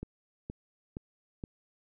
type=click train; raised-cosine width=3 ms; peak=-25 dBFS; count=4; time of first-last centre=0.03-1.438 s; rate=2.13 Hz; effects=none